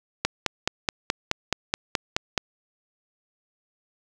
click train, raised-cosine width 0.2 ms, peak -4 dBFS, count 11, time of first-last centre 0.25-2.378 s, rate 4.7 Hz, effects none

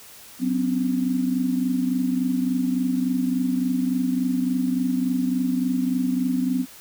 sine tone cluster, 185.1 / 254.5 / 278 Hz, F#3 / C4 / C#4, +1 / -48 / +5 cents, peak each -28 / -21 / -29 dBFS, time 0.39-6.66 s, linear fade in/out 50 ms, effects white hiss -45 dBFS RMS until 6.8 s

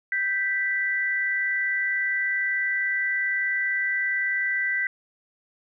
sine tone pair together, 1565.6 / 1975.5 Hz, G6 / B6, -3 / 0 cents, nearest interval major third, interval 403 cents, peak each -27 / -24 dBFS, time 0.12-4.87 s, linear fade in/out 2 ms, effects none

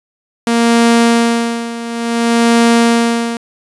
sawtooth tone with tremolo, 233.1 Hz, A#3, in tune, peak -3 dBFS, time 0.47-3.37 s, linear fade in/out 2 ms, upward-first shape sine, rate 0.57 Hz, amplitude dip 80%, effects resampled to 24000 Hz

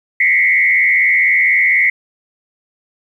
sine tone with frequency modulation, 2093 Hz, C7, in tune, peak -9 dBFS, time 0.2-1.9 s, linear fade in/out 5 ms, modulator 84.2 Hz, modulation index 1.6, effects 8-bit

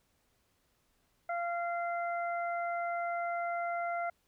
harmonic tone, 690 Hz, F5, 21 cents flat, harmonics 1 / 2 / 3, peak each -33 / -39 / -43 dBFS, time 1.29-4.1 s, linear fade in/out 5 ms, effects pink hiss -74 dBFS RMS until 4.27 s

